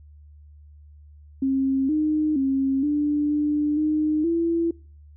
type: tone with pitch steps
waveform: sine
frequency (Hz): 268.3 / 306.7 / 269.6 / 294.7 / 297 / 306.4 / 334.9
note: C4 / D#4 / C#4 / D4 / D4 / D#4 / E4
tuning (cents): +44 / -25 / -48 / +6 / +20 / -27 / +27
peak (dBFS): -19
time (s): 1.42-4.71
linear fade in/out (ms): 5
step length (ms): 470
effects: noise-tail reverb RT60 0.4 s tail -25 dB re dry + added 74 Hz sine -45 dBFS peak until 5.16 s